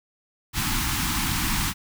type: band-stop noise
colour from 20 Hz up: pink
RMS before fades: -25 dBFS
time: 0.53-1.74 s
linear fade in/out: 50 ms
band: 320 to 840 Hz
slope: 48 dB/octave
effects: none